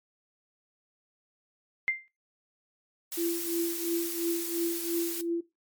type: tone with exponential decay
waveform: sine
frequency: 2093 Hz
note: C7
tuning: in tune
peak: -21 dBFS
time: 1.88-2.08 s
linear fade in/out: 0 ms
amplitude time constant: 42 ms
type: noise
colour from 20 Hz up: blue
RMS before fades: -35 dBFS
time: 3.12-5.21 s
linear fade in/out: 0 ms
type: tone with tremolo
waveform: sine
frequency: 338.7 Hz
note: E4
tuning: 47 cents sharp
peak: -25 dBFS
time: 3.17-5.41 s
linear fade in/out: 10 ms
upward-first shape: triangle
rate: 2.9 Hz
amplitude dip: 85%
effects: noise-tail reverb RT60 0.2 s tail -17 dB re dry + MP3 96 kbps